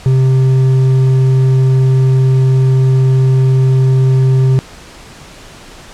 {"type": "tone with hard clipping", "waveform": "sine", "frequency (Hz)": 131.2, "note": "C3", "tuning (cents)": 5, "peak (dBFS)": -8, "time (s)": [0.06, 4.59], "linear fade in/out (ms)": 0, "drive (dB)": 5, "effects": ["pink hiss -35 dBFS RMS until 5.93 s", "low-pass 8000 Hz 12 dB/octave"]}